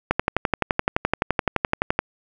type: click train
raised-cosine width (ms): 0.5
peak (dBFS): -3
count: 23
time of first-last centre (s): 0.11-1.99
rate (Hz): 11.7
effects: none